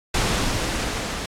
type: noise with level ramp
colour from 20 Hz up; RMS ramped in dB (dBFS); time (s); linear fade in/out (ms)
pink; -20 to -29; 0.14-1.26; 5
effects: low-pass 8000 Hz 12 dB/octave + AAC 64 kbps